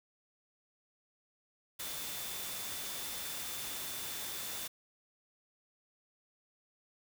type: tone in noise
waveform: sine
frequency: 3532 Hz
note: A7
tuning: 6 cents sharp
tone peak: -49 dBFS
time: 1.79-4.68 s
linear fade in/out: 10 ms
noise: white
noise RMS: -41 dBFS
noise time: 1.79-4.68 s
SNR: -11 dB
effects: none